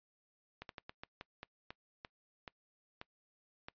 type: slowing click train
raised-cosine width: 0.3 ms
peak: -29 dBFS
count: 12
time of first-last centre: 0.62-3.685 s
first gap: 72 ms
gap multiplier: 1.25
effects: noise-tail reverb RT60 0.1 s tail -23 dB re dry + resampled to 11025 Hz